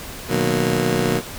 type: chord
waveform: 20% pulse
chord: B major seventh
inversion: none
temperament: just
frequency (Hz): 123.47 / 154.34 / 185.21 / 231.5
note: B2 / D#3 / F#3 / A#3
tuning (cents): 0 / -14 / +2 / -12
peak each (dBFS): -19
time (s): 0.28-1.22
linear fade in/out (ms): 50
effects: pink hiss -34 dBFS RMS until 1.38 s